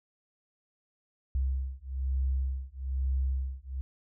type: beating tone pair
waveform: sine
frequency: 65.5 / 66.6 Hz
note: C2 / C2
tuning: +2 / +31 cents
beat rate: 1.1 Hz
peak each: -31 dBFS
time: 1.35-3.81 s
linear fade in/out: 0 ms
effects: none